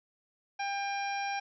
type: harmonic tone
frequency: 798 Hz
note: G5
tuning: 31 cents sharp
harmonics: 1 / 2 / 3 / 4 / 5 / 6 / 7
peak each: -33 / -40 / -39 / -50 / -51 / -54 / -44 dBFS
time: 0.59-1.4 s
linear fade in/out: 10 ms
effects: none